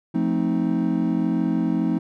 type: chord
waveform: triangle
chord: F dominant seventh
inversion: none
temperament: equal with one note detuned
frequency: 174.61 / 220 / 261.6 / 314 Hz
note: F3 / A3 / C4 / Eb4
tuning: 0 / 0 / 0 / +16 cents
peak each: -23 dBFS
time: 0.14-1.99 s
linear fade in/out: 10 ms
effects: none